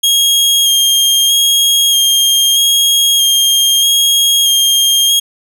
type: tone with vibrato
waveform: sawtooth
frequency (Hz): 3244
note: G#7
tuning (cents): -41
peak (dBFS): -5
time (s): 0.03-5.2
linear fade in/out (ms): 10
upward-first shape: square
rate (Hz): 0.79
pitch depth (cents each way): 15
effects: none